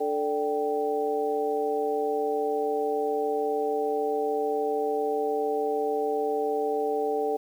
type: harmonic tone with a mistuned harmonic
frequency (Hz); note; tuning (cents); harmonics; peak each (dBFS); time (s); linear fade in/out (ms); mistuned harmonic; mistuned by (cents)
146.83; D3; 0; 2 / 3 / 4 / 5; -36 / -26 / -34 / -30; 0-7.37; 10; 5; +100
effects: 9-bit